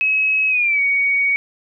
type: tone with pitch glide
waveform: sine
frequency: 2562 to 2243 Hz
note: E7 to C#7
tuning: -50 to +20 cents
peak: -14 dBFS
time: 0.01-1.36 s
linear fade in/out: 0 ms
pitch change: -230 cents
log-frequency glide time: 0.49-0.81 s
effects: none